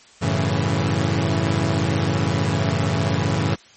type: chord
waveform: sawtooth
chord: F# minor seventh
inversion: none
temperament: equal with one note detuned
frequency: 94.61 / 110 / 138.59 / 164.81 Hz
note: F#2 / A2 / C#3 / E3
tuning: +39 / 0 / 0 / 0 cents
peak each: -20 dBFS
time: 0.21-3.56 s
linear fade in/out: 20 ms
effects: white hiss -49 dBFS RMS until 3.76 s + MP3 32 kbps